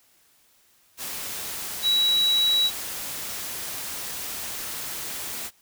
sine tone in noise, 3900 Hz, B7, 23 cents flat, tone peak -18 dBFS, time 1.82-2.71 s, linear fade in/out 50 ms, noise white, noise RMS -33 dBFS, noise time 0.97-5.51 s, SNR +12 dB, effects white hiss -61 dBFS RMS until 5.61 s

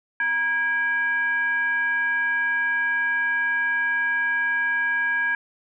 sine tone with frequency modulation, 1638 Hz, G#6, 24 cents flat, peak -20 dBFS, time 0.2-5.35 s, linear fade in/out 2 ms, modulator 692 Hz, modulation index 0.48, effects none

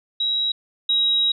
sine tone pair in turn, 3854 / 3825 Hz, B7 / A#7, -43 / +44 cents, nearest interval unison, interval 13 cents, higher first, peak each -19 / -16 dBFS, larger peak second, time 0.2-0.52 / 0.89-1.32 s, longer second, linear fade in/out 5 ms, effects none

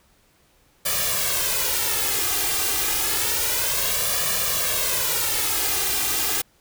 white noise with flanger, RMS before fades -23 dBFS, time 0.85-6.42 s, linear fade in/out 10 ms, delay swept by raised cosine 1.7 to 2.52 ms, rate 0.29 Hz, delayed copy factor +0.75, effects pink hiss -60 dBFS RMS until 6.6 s

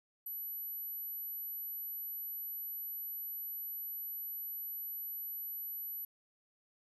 sine tone, 11840 Hz, F#9, in tune, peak -39 dBFS, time 0.26-6.05 s, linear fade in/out 5 ms, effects none

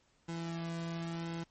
sawtooth tone with flanger, 167 Hz, E3, 23 cents sharp, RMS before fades -39 dBFS, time 0.28-1.44 s, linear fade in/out 10 ms, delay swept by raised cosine 1.7 to 2.29 ms, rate 0.94 Hz, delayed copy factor -0.75, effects pink hiss -71 dBFS RMS until 1.5 s + MP3 32 kbps

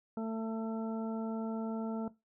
harmonic tone, 223.1 Hz, A3, 24 cents sharp, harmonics 1 / 2 / 3 / 4 / 6, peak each -35 / -41 / -45 / -47 / -51 dBFS, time 0.17-2.08 s, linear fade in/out 2 ms, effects noise-tail reverb RT60 0.2 s tail -17 dB re dry

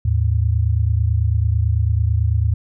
sine tone pair together, 78.34 / 107.4 Hz, D#2 / A2, +12 / -41 cents, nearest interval perfect fourth, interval 547 cents, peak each -17 dBFS, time 0.05-2.54 s, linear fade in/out 5 ms, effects none

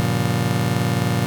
35% pulse chord, G half-diminished seventh, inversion none, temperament just, 98 / 117.6 / 141.12 / 176.4 Hz, G2 / Bb2 / Db3 / F3, 0 / +16 / +31 / +18 cents, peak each -25 / -20 / -23 / -22 dBFS, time 0-1.26 s, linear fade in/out 0 ms, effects none

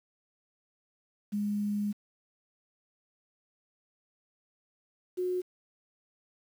sine tone pair in turn, 206.2 / 363.6 Hz, G#3 / F#4, -12 / -30 cents, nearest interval minor seventh, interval 982 cents, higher second, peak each -28 dBFS, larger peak neither, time 1.32-1.93 / 5.17-5.42 s, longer first, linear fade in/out 20 ms, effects 9-bit

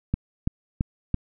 click train, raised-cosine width 5 ms, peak -10 dBFS, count 4, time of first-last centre 0.14-1.143 s, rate 2.99 Hz, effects none

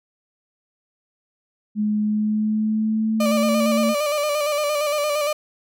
sine tone with pitch glide, 211.1 to 224.9 Hz, G#3 to A3, +29 to +38 cents, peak -18 dBFS, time 1.75-3.95 s, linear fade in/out 50 ms, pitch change +109 cents, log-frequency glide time 2-3.73 s
35% pulse tone with vibrato, 592 Hz, D5, 14 cents sharp, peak -18 dBFS, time 3.2-5.33 s, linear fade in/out 5 ms, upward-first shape square, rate 8.7 Hz, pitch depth 37 cents each way
effects none

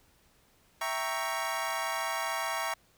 25% pulse chord, E diminished seventh, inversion none, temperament equal, 659.3 / 784 / 932.3 / 1108.7 Hz, E5 / G5 / Bb5 / Db6, 0 / 0 / 0 / 0 cents, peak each -33 / -35 / -32 / -32 dBFS, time 0.81-2.74 s, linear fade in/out 5 ms, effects pink hiss -65 dBFS RMS until 2.97 s

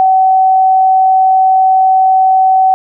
sine tone, 758 Hz, F#5, 42 cents sharp, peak -5 dBFS, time 0-2.74 s, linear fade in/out 0 ms, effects none

